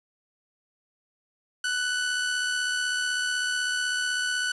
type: tone with amplitude modulation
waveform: sawtooth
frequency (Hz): 1489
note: F#6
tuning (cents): +11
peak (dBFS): -20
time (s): 1.64-4.52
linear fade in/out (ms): 5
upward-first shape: sine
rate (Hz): 76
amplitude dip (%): 35
effects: resampled to 24000 Hz + 8-bit